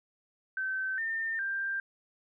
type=tone with pitch steps; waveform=sine; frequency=1540 / 1808 / 1584 Hz; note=G6 / A6 / G6; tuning=-31 / +47 / +18 cents; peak=-30 dBFS; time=0.57-1.8 s; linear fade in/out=2 ms; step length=410 ms; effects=none